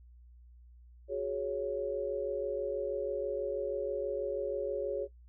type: chord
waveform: sine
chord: F# suspended second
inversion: none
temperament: just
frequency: 370 / 416.2 / 555 Hz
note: F#4 / G#4 / C#5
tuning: 0 / +4 / +2 cents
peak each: -38 / -36 / -34 dBFS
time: 1.08-5.08 s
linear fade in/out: 50 ms
effects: noise-tail reverb RT60 0.1 s tail -17 dB re dry + added 60 Hz sine -53 dBFS peak until 5.28 s